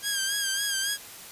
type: tone with vibrato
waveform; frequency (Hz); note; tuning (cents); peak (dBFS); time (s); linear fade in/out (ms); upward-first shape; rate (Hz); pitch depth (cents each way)
10% pulse; 1611; G6; +47; -17; 0.02-0.98; 50; sine; 3.6; 53
effects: white hiss -44 dBFS RMS until 1.31 s + resampled to 32000 Hz